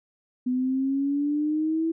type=exponential sweep; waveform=sine; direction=up; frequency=249.2 to 329.6 Hz; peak=-22 dBFS; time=0.46-1.92 s; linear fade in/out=10 ms; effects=none